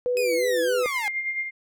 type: tone with pitch glide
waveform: sine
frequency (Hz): 493.9 to 497.9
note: B4 to B4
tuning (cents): 0 to +14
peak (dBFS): -21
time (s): 0.06-0.86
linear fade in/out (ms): 0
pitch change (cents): +14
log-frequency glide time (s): 0.34-0.48
type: tone with vibrato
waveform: sine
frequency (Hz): 370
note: F#4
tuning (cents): 0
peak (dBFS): -28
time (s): 0.14-0.84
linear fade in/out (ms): 50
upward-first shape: triangle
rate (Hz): 3.7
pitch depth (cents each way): 230
type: linear sweep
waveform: sawtooth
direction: down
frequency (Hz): 2549 to 796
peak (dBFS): -25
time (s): 0.17-1.08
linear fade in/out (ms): 0
type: tone with tremolo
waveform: sine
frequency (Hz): 2111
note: C7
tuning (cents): +15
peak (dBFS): -23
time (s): 0.83-1.51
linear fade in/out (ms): 50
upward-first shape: sine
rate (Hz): 9.3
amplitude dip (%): 55
effects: none